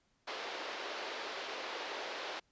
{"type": "band-pass noise", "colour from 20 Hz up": "pink", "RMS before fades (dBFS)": -42, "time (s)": [0.27, 2.4], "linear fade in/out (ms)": 10, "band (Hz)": [390, 4700], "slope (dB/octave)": 24, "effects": ["pink hiss -75 dBFS RMS until 2.51 s", "resampled to 16000 Hz"]}